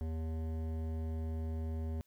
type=tone with hard clipping; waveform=triangle; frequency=80.1 Hz; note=E2; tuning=49 cents flat; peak=-37 dBFS; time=0.01-2.01 s; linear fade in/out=0 ms; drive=18 dB; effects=white hiss -75 dBFS RMS until 2.06 s